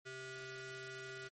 sawtooth ring-modulated tone, 523.3 Hz, C5, in tune, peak -39 dBFS, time 0.05-1.29 s, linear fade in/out 20 ms, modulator 914 Hz, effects MP3 32 kbps

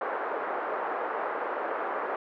pink band-pass noise, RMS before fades -32 dBFS, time 0.01-2.16 s, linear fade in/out 2 ms, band 430 to 1500 Hz, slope 24 dB/octave, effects none

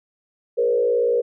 sine tone with frequency modulation, 477.9 Hz, A#4, 43 cents sharp, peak -16 dBFS, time 0.57-1.22 s, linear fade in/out 20 ms, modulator 57.9 Hz, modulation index 0.86, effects none

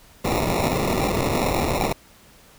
blue noise with sample-and-hold, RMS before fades -22 dBFS, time 0.24-1.93 s, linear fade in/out 10 ms, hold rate 1575 Hz, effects pink hiss -51 dBFS RMS until 2.58 s

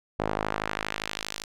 sawtooth tone with band-pass filter sweep, 52.5 Hz, G#1, 19 cents sharp, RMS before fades -32 dBFS, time 0.19-1.44 s, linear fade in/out 5 ms, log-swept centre 650 to 5600 Hz, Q 0.89, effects none

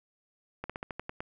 slowing click train, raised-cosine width 0.5 ms, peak -21 dBFS, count 8, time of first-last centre 0.64-1.205 s, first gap 56 ms, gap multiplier 1.12, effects none

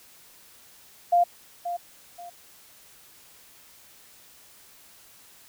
sine tone with echo, 698.5 Hz, F5, in tune, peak -16 dBFS, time 1.12-1.24 s, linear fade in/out 10 ms, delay 530 ms, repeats 2, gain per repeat -11 dB, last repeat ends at 2.3 s, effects white hiss -53 dBFS RMS until 5.48 s

